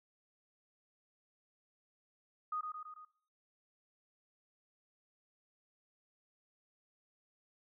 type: tone with echo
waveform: sine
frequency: 1241 Hz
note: D#6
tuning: 5 cents flat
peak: -35 dBFS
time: 2.52-2.61 s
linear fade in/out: 5 ms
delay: 110 ms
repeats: 4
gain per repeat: -4 dB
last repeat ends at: 3.05 s
effects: noise-tail reverb RT60 0.5 s tail -18 dB re dry